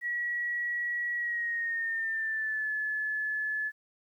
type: tone with pitch glide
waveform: sine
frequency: 1922 to 1722.2 Hz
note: B6 to A6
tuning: -48 to -38 cents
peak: -29 dBFS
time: 0.01-3.72 s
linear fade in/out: 50 ms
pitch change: -190 cents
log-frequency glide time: 1.15-2.71 s
effects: 11-bit